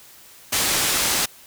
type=low-pass noise; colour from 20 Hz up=white; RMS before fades=-21 dBFS; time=0.52-1.26 s; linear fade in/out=10 ms; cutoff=10000 Hz; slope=12 dB/octave; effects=white hiss -47 dBFS RMS until 1.46 s